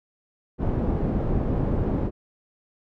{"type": "low-pass noise", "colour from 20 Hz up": "pink", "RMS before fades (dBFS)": -24, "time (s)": [0.58, 2.11], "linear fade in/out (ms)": 50, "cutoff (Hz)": 490, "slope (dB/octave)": 12, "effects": []}